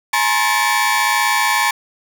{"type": "tone cluster", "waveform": "40% pulse", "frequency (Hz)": [848, 950, 1066, 1751, 2296], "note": ["G#5", "A#5", "C6", "A6", "D7"], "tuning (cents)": [36, 33, 32, -9, -40], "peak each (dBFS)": -20, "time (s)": [0.13, 1.71], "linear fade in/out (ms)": 5, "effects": []}